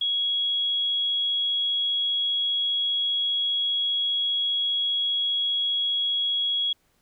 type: tone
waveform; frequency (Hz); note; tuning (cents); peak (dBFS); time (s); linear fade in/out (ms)
sine; 3325; G#7; +1; -22; 0.01-6.73; 5
effects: pink hiss -67 dBFS RMS until 7.01 s